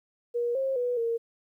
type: tone with pitch steps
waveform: sine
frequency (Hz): 477.2 / 535 / 490.2 / 462.3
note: A#4 / C5 / B4 / A#4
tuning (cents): +41 / +38 / -13 / -14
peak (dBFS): -25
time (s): 0.34-1.18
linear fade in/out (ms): 20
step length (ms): 210
effects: 11-bit